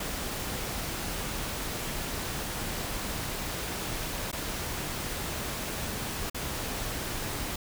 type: noise with dropouts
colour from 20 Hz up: pink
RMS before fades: -34 dBFS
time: 0-7.56 s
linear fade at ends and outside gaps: 5 ms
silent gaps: 4.316-4.327 / 6.299-6.345 s
effects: none